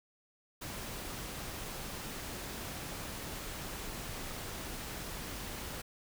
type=noise; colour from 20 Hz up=pink; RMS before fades=-42 dBFS; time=0.61-5.82 s; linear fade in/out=10 ms; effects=none